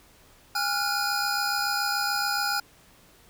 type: tone cluster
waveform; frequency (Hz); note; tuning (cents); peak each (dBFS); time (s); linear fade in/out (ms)
square; 815 / 1386 / 1453 / 4993; G#5 / F6 / F#6 / D#8; -33 / -14 / -32 / +5; -31; 0.55-2.6; 5
effects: pink hiss -56 dBFS RMS until 3.29 s